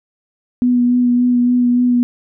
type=tone with vibrato; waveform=sine; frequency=245.2 Hz; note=B3; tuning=12 cents flat; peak=-10 dBFS; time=0.62-2.03 s; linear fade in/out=0 ms; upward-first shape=sine; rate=3.5 Hz; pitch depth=16 cents each way; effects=none